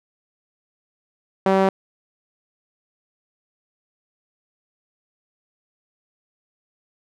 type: tone with band-pass filter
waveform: sawtooth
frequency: 192.1 Hz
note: G3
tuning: 35 cents flat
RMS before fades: -17 dBFS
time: 1.46-1.69 s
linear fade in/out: 2 ms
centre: 630 Hz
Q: 1
effects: none